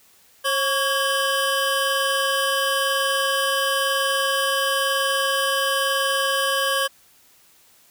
square tone cluster, 540 / 1126 / 1641 / 3059 Hz, C#5 / C#6 / G#6 / G7, -45 / +27 / -21 / -43 cents, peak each -26 dBFS, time 0.44-6.88 s, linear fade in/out 20 ms, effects white hiss -55 dBFS RMS until 7.9 s

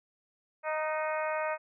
harmonic tone with a mistuned harmonic, 310.8 Hz, D#4, 2 cents flat, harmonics 2 / 3 / 4 / 5 / 6 / 7 / 8, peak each -32 / -36 / -38 / -40 / -42 / -43 / -44 dBFS, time 0.63-1.58 s, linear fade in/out 50 ms, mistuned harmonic 5, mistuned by -25 cents, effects none

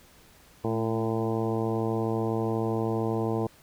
harmonic tone with a mistuned harmonic, 112.5 Hz, A2, 39 cents sharp, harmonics 1 / 2 / 3 / 4 / 5 / 6 / 7 / 8 / 9, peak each -31 / -32 / -31 / -31 / -39 / -38 / -38 / -41 / -41 dBFS, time 0.64-3.47 s, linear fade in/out 5 ms, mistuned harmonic 2, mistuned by -32 cents, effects pink hiss -56 dBFS RMS until 3.62 s

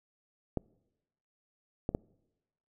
clicks, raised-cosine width 2 ms, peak -17 dBFS, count 3, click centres 0.573 / 1.891 / 1.949 s, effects noise-tail reverb RT60 1.0 s tail -26 dB re dry

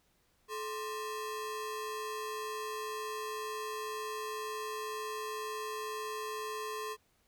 40% pulse ring-modulated tone, 740 Hz, F#5, in tune, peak -33 dBFS, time 0.48-6.97 s, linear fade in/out 50 ms, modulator 309 Hz, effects pink hiss -72 dBFS RMS until 7.27 s

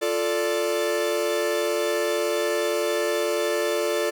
45% pulse chord, D minor, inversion first, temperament equal, 349.2 / 440 / 587.3 Hz, F4 / A4 / D5, 0 / 0 / 0 cents, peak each -28 / -26 / -26 dBFS, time 0.01-4.11 s, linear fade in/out 20 ms, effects none

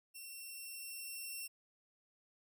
5% pulse tone with level ramp, 2712 Hz, E7, 49 cents sharp, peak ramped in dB -39 to -33 dBFS, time 0.14-1.48 s, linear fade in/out 20 ms, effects none

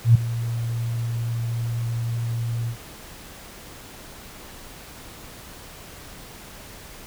sine tone with ADSR envelope, 116.54 Hz, A#2, in tune, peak -7 dBFS, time 0.04-2.77 s, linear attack 110 ms, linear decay 7 ms, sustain -16 dB, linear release 87 ms, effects pink hiss -42 dBFS RMS until 7.06 s

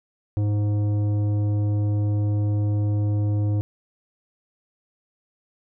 triangle tone with tanh clipping, 103.83 Hz, G#2, in tune, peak -21 dBFS, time 0.37-3.61 s, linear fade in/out 0 ms, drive 15 dB, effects none

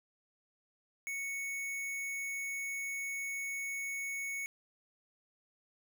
square tone, 2217 Hz, C#7, in tune, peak -37 dBFS, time 1.07-4.46 s, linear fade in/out 0 ms, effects none

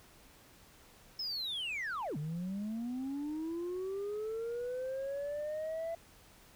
sine linear two-way sweep, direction down then up, 5274 to 143.8 to 671 Hz, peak -33 dBFS, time 1.19-5.95 s, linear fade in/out 5 ms, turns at 2.17 s, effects tanh soft clip ceiling -34 dBFS + pink hiss -60 dBFS RMS until 6.55 s

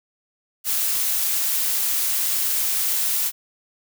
blue noise, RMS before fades -22 dBFS, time 0.64-3.32 s, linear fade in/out 50 ms, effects none

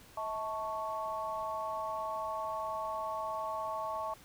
sine chord, A major, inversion second, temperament equal with one note detuned, 643.1 / 880 / 1108.7 Hz, E5 / A5 / C#6, -43 / 0 / 0 cents, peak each -39 / -39 / -38 dBFS, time 0.17-4.14 s, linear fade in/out 5 ms, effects pink hiss -57 dBFS RMS until 4.24 s

